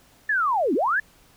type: linear two-way sweep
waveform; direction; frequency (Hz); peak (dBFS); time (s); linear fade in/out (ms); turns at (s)
sine; down then up; 1786 to 236.2 to 1786; -19; 0.29-1; 5; 0.74
effects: pink hiss -56 dBFS RMS until 1.36 s